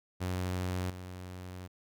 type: tone with level steps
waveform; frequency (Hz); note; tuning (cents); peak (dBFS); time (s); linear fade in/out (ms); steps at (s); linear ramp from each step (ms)
sawtooth; 91.3; F#2; -23; -28 / -38; 0.2-1.68; 20; 0.9; 5
effects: none